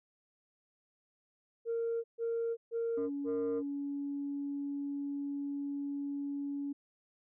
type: tone bursts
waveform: sine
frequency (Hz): 462.1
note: A#4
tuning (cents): -15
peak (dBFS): -30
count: 4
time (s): 1.65-3.63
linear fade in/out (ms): 50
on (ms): 390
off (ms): 140
type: tone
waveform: sine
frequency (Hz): 282.9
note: C#4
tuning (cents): +35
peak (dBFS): -34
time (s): 2.97-6.73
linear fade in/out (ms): 10
effects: tanh soft clip ceiling -28 dBFS